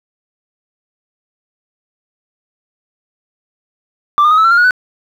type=tone with pitch steps; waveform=sine; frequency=1174.7 / 1216.1 / 1259 / 1303.4 / 1349.4 / 1397 / 1446.2 / 1497.2 Hz; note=D6 / D#6 / D#6 / E6 / E6 / F6 / F#6 / F#6; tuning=0 / -40 / +20 / -20 / +40 / 0 / -40 / +20 cents; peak=-4 dBFS; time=4.18-4.708 s; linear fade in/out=0 ms; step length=66 ms; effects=tanh soft clip ceiling -5 dBFS + 7-bit